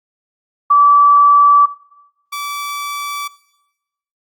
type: tone pair in turn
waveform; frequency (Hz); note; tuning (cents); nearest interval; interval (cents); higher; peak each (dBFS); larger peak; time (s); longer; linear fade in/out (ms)
sine / sawtooth; 1155 / 1155; D6 / D6; -29 / -29; unison; 0; neither; -6 / -18; first; 0.7-1.66 / 2.32-3.28; neither; 10
effects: noise-tail reverb RT60 0.9 s tail -18 dB re dry + Opus 48 kbps